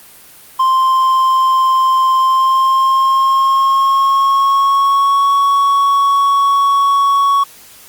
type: tone with pitch glide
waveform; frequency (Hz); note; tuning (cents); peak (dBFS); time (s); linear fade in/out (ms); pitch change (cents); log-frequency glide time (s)
triangle; 1047 to 1115.7; C6 to C#6; +1 to +11; -7; 0.59-7.44; 10; +110; 2.18-5.34
effects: white hiss -40 dBFS RMS until 7.88 s + Opus 32 kbps